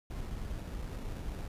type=noise with sample-and-hold; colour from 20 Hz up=brown; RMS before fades=-39 dBFS; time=0.1-1.48 s; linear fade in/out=5 ms; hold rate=3150 Hz; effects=resampled to 32000 Hz